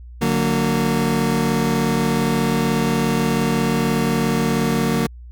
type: chord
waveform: 30% pulse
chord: D augmented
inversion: none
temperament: just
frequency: 146.83 / 183.54 / 229.4 Hz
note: D3 / F#3 / A#3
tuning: 0 / -14 / -28 cents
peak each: -20 / -20 / -17 dBFS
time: 0.21-5.07 s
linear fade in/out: 10 ms
effects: added 60 Hz sine -35 dBFS peak until 5.31 s